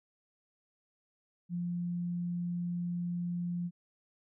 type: tone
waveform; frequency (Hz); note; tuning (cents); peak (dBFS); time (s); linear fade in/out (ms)
sine; 174.61; F3; 0; -32; 1.49-3.71; 50
effects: none